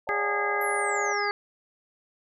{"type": "chord", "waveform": "sine", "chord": "D major seventh", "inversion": "third", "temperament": "equal with one note detuned", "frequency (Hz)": [554.4, 594.5, 740, 880], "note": ["C#5", "D5", "F#5", "A5"], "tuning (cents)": [0, 21, 0, 0], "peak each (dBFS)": -38, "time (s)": [0.07, 1.13], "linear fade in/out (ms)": 5}
{"type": "harmonic tone", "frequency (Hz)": 410, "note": "G#4", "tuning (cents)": -22, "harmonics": [1, 2, 3, 4, 5], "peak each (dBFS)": [-31, -31, -31, -31, -31], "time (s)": [0.09, 1.31], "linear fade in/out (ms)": 0}
{"type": "exponential sweep", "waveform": "sine", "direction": "down", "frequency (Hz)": [11840, 4500], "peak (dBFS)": -36, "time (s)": [0.61, 1.31], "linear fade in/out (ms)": 2}
{"effects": []}